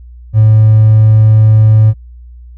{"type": "tone with hard clipping", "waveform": "triangle", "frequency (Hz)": 108.8, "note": "A2", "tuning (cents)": -19, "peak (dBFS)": -3, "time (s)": [0.33, 1.94], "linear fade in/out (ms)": 50, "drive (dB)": 4, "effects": ["added 60 Hz sine -30 dBFS peak until 2.57 s"]}